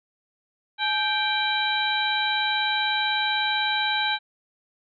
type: harmonic tone with a mistuned harmonic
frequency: 784 Hz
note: G5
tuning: in tune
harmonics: 1 / 2 / 3 / 4 / 5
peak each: -27 / -27 / -30 / -31 / -27 dBFS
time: 0.78-4.19 s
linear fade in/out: 50 ms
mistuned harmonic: 1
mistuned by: +140 cents
effects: none